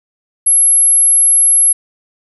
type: tone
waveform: sine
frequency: 11080 Hz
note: F9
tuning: 15 cents flat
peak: -6 dBFS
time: 0.46-1.73 s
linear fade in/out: 10 ms
effects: none